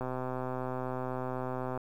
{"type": "click train", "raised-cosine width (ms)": 1, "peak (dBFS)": -22, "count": 227, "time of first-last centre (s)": [0.01, 1.776], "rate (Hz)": 128, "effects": ["10-bit"]}